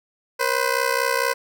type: ring-modulated tone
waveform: 15% pulse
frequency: 508 Hz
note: B4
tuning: 49 cents sharp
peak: -10 dBFS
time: 0.39-1.34 s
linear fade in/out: 20 ms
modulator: 32.2 Hz
effects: none